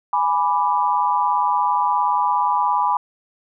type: chord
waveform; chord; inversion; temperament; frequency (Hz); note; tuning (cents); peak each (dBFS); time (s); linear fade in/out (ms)
sine; G# diminished; none; equal; 830.6 / 987.8 / 1174.7; G#5 / B5 / D6; 0 / 0 / 0; -21 / -18 / -24; 0.13-2.97; 2
effects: none